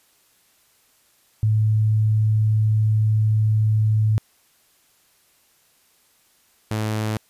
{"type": "tone pair in turn", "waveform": ["sine", "sawtooth"], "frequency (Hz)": [108.3, 108.3], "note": ["A2", "A2"], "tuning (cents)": [-27, -27], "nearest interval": "unison", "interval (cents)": 0, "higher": "neither", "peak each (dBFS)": [-15, -18], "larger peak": "first", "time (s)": [[1.43, 4.18], [6.71, 7.17]], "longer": "first", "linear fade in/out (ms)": 0, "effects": ["white hiss -60 dBFS RMS until 7.29 s", "resampled to 32000 Hz"]}